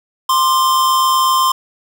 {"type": "tone pair together", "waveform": "square", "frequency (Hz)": [1046.5, 1194.3], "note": ["C6", "D6"], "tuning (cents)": [0, 29], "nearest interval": "major second", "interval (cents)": 229, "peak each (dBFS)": [-12, -22], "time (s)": [0.29, 1.52], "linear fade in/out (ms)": 5, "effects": []}